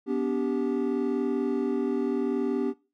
triangle chord, G major, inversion first, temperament equal with one note detuned, 246.9 / 287.6 / 392 Hz, B3 / D4 / G4, 0 / -36 / 0 cents, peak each -27 dBFS, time 0.06-2.74 s, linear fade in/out 50 ms, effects noise-tail reverb RT60 0.3 s tail -19 dB re dry

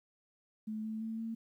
sine tone with pitch steps, 216.6 / 219.2 / 223.2 / 226 Hz, A3 / A3 / A3 / A3, -27 / -6 / +25 / +47 cents, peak -36 dBFS, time 0.67-1.35 s, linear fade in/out 10 ms, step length 170 ms, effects 12-bit

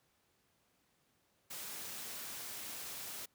white noise, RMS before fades -45 dBFS, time 1.5-3.26 s, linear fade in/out 10 ms, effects pink hiss -75 dBFS RMS until 3.34 s + high-pass 80 Hz 12 dB/octave

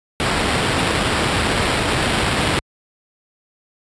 pink noise with sample-and-hold, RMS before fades -18 dBFS, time 0.2-2.59 s, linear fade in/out 0 ms, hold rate 6300 Hz, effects high-pass 60 Hz 12 dB/octave + resampled to 22050 Hz

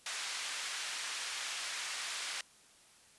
pink band-pass noise, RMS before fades -40 dBFS, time 0.06-2.41 s, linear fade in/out 2 ms, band 1600 to 8400 Hz, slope 12 dB/octave, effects white hiss -62 dBFS RMS until 3.18 s + resampled to 24000 Hz

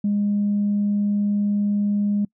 sine tone, 204.9 Hz, G#3, 23 cents flat, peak -17 dBFS, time 0.04-2.25 s, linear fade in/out 5 ms, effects noise-tail reverb RT60 0.1 s tail -26 dB re dry + tanh soft clip ceiling -14 dBFS

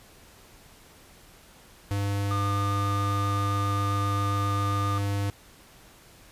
square tone, 100.4 Hz, G2, 42 cents sharp, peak -26 dBFS, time 1.91-5.3 s, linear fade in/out 0 ms
triangle tone with vibrato, 1209 Hz, D6, 50 cents sharp, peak -27 dBFS, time 2.31-4.98 s, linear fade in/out 0 ms, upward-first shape square, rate 7.5 Hz, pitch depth 9 cents each way
effects pink hiss -53 dBFS RMS until 6.31 s + resampled to 32000 Hz

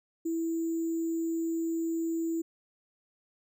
sine tone with sample-and-hold, 329.3 Hz, E4, 2 cents flat, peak -28 dBFS, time 0.25-2.42 s, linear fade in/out 10 ms, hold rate 7350 Hz, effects none

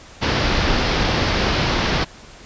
pink low-pass noise, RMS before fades -19 dBFS, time 0.21-2.05 s, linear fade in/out 20 ms, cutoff 5400 Hz, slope 48 dB/octave, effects pink hiss -42 dBFS RMS until 2.45 s + resampled to 16000 Hz

